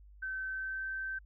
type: tone with pitch glide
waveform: sine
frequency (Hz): 1537 to 1550.4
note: G6 to G6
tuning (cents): -35 to -20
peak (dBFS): -35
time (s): 0.22-1.19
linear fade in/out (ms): 10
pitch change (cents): +15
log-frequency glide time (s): 0.48-0.86
effects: added 50 Hz sine -53 dBFS peak until 1.25 s